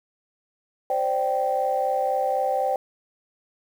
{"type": "chord", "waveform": "sine", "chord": "C suspended second", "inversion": "none", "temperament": "equal with one note detuned", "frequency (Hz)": [523.3, 587.3, 779], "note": ["C5", "D5", "G5"], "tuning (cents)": [0, 0, -11], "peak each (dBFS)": [-25, -27, -23], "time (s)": [0.9, 2.76], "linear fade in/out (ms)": 2, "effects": ["tanh soft clip ceiling -12 dBFS", "8-bit"]}